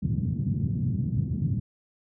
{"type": "band-pass noise", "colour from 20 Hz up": "pink", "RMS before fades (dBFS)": -27, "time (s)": [0.02, 1.6], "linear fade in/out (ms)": 10, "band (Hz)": [100, 190], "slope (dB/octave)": 24, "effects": []}